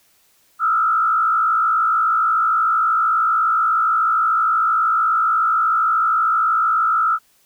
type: tone with frequency modulation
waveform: sine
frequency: 1318.5 Hz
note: E6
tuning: in tune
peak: -14 dBFS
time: 0.59-7.19 s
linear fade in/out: 50 ms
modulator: 56.4 Hz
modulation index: 1.1
effects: white hiss -58 dBFS RMS until 7.45 s